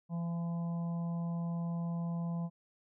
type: harmonic tone with a mistuned harmonic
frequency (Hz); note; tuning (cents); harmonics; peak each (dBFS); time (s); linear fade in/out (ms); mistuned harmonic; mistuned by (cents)
169.2; E3; +45; 1 / 3 / 4 / 5 / 6; -33 / -53 / -50 / -54 / -53; 0.09-2.5; 50; 3; +18
effects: none